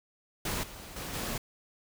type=noise with level steps; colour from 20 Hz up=pink; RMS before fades=-33 / -46 / -39 / -35 dBFS; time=0.45-1.38 s; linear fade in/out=5 ms; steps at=0.63 / 0.96 / 1.13 s; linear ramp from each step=5 ms; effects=none

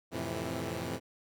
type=chord; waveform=10% pulse; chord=F major seventh; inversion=none; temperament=equal with one note detuned; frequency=87.31 / 110 / 129.76 / 164.81 Hz; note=F2 / A2 / C3 / E3; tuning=0 / 0 / -14 / 0 cents; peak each=-32 dBFS; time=0.11-1 s; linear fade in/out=50 ms; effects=none

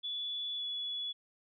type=tone with pitch glide; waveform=sine; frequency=3435 to 3407 Hz; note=A7 to G#7; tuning=-42 to +44 cents; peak=-35 dBFS; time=0.03-1.13 s; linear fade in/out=20 ms; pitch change=-14 cents; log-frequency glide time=0.57-0.63 s; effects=none

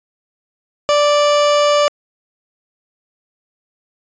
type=tone; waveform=30% pulse; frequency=586 Hz; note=D5; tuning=4 cents flat; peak=-8 dBFS; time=0.89-1.88 s; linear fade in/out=0 ms; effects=resampled to 16000 Hz

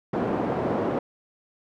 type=band-pass noise; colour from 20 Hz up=pink; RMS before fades=-26 dBFS; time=0.13-0.99 s; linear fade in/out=5 ms; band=220 to 710 Hz; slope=12 dB/octave; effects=none

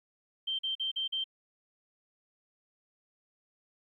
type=tone bursts; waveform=sine; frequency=3136 Hz; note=G7; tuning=in tune; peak=-30 dBFS; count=5; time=0.47-1.242 s; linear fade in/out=10 ms; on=120 ms; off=43 ms; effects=12-bit

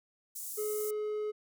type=high-pass noise; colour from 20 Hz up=pink; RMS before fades=-41 dBFS; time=0.35-0.91 s; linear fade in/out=10 ms; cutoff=7500 Hz; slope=24 dB/octave
type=tone; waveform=triangle; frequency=424 Hz; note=G#4; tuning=36 cents sharp; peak=-30 dBFS; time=0.57-1.32 s; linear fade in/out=20 ms
effects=none

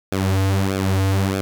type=tone with flanger; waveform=sawtooth; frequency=96.3 Hz; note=G2; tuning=30 cents flat; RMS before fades=-19 dBFS; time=0.12-1.41 s; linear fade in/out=0 ms; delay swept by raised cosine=1 to 5.4 ms; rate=1.6 Hz; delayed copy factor=-0.8; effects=none

